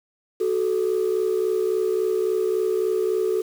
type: tone pair together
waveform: sine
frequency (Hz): 372.5 / 436.1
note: F#4 / A4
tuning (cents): +12 / -15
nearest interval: minor third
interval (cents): 273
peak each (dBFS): -21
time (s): 0.4-3.42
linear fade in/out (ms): 10
effects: tanh soft clip ceiling -15 dBFS + 7-bit